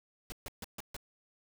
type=noise bursts; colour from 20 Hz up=pink; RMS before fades=-42 dBFS; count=5; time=0.3-0.965 s; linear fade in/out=0 ms; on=21 ms; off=140 ms; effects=none